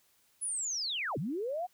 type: linear two-way sweep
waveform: sine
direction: down then up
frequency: 10330 to 120 to 751 Hz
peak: -32 dBFS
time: 0.41-1.67 s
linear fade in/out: 20 ms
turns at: 1.18 s
effects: white hiss -69 dBFS RMS until 1.73 s